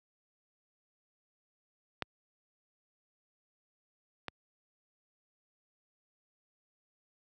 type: clicks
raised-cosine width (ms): 0.3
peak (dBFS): -16 / -20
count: 2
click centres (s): 2.023 / 4.283
effects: high-pass 80 Hz 12 dB/octave